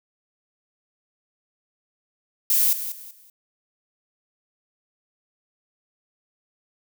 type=noise with echo; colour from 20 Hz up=violet; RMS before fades=-19 dBFS; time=2.5-2.73 s; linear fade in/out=2 ms; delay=190 ms; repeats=3; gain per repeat=-11 dB; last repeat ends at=3.3 s; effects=none